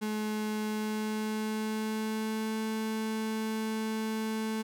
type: tone with pitch glide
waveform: 35% pulse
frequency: 214 to 219.5 Hz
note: A3 to A3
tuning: -48 to -4 cents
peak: -29 dBFS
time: 0.01-4.63 s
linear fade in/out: 20 ms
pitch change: +44 cents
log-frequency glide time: 0.63-2.59 s
effects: none